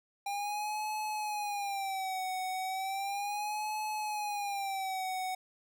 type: tone with vibrato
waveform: square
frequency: 799 Hz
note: G5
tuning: 33 cents sharp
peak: -34 dBFS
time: 0.26-5.35 s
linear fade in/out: 5 ms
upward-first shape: sine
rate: 0.35 Hz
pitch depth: 120 cents each way
effects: none